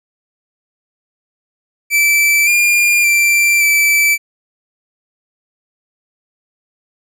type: tone with pitch steps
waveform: 45% pulse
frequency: 2323 / 2407 / 2354 / 2318 Hz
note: D7 / D7 / D7 / D7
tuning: -20 / +42 / +3 / -23 cents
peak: -9 dBFS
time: 1.9-4.18 s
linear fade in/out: 50 ms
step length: 570 ms
effects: none